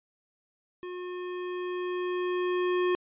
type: tone with level ramp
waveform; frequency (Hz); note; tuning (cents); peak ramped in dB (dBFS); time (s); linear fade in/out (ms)
square; 360; F#4; -47; -37 to -24; 0.83-2.95; 0
effects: resampled to 8000 Hz